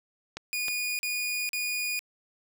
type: clicks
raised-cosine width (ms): 0.2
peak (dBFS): -18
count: 2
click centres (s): 0.37 / 0.683
type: tone bursts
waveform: sawtooth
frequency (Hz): 2453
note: D#7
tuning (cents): -25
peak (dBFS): -25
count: 3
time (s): 0.53-1.992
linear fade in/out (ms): 0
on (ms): 460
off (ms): 41
effects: none